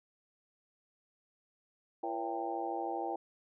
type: harmonic tone with a mistuned harmonic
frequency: 113 Hz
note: A2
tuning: 47 cents sharp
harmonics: 3 / 4 / 5 / 6 / 7 / 8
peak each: -40 / -43 / -45 / -43 / -37 / -46 dBFS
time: 2.03-3.16 s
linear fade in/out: 5 ms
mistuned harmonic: 4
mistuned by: +120 cents
effects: none